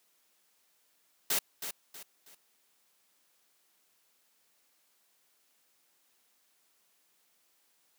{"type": "noise with echo", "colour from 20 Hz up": "white", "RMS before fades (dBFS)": -29, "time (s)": [1.3, 1.39], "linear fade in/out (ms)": 5, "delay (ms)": 320, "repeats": 3, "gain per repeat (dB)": -9, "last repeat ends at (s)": 2.35, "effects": ["white hiss -71 dBFS RMS until 7.98 s", "high-pass 200 Hz 12 dB/octave"]}